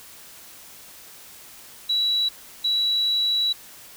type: tone bursts at uneven times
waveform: sine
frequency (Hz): 3917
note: B7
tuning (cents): -15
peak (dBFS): -19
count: 2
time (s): 1.89-2.29 / 2.64-3.53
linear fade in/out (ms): 10
effects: white hiss -45 dBFS RMS until 3.96 s